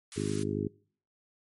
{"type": "high-pass noise", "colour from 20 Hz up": "white", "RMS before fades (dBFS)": -43, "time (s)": [0.12, 0.43], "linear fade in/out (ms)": 0, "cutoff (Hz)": 1100, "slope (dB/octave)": 24}
{"type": "harmonic tone", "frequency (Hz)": 51.2, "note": "G#1", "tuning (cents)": -24, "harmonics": [2, 3, 4, 5, 6, 7, 8], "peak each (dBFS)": [-37, -37, -37, -37, -37, -37, -37], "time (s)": [0.16, 0.68], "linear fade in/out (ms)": 10}
{"effects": ["noise-tail reverb RT60 0.5 s tail -24 dB re dry", "MP3 48 kbps"]}